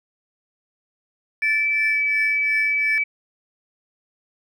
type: tone with pitch glide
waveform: sine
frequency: 2320 to 2299 Hz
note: D7 to D7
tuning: -22 to -37 cents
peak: -18 dBFS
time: 1.42-3.04 s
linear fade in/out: 10 ms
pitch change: -15 cents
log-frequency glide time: 1.89-1.95 s
type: tone with tremolo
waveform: triangle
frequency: 1757 Hz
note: A6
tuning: 3 cents flat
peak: -20 dBFS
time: 1.42-2.98 s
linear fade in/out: 0 ms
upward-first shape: triangle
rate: 2.8 Hz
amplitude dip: 100%
effects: none